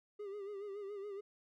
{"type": "tone with vibrato", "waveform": "triangle", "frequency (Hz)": 403.7, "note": "G#4", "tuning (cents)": -49, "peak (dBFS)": -40, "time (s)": [0.19, 1.21], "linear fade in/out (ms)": 10, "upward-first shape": "sine", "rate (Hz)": 7.1, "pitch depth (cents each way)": 68, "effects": []}